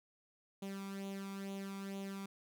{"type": "tone with flanger", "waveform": "sawtooth", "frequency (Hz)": 196, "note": "G3", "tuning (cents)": 0, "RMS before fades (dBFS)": -44, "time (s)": [0.62, 2.26], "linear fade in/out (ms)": 5, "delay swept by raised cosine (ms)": [0.29, 0.88], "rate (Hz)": 2.2, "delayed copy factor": 0.65, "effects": []}